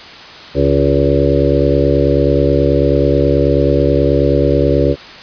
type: harmonic tone with a mistuned harmonic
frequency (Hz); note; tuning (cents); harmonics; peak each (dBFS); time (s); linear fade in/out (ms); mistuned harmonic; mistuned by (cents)
69.3; C#2; 0; 1 / 2 / 4 / 5 / 6 / 7 / 8; -17 / -17 / -17 / -17 / -17 / -17 / -17; 0.54-4.96; 50; 8; +38
effects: white hiss -33 dBFS RMS until 5.22 s + resampled to 11025 Hz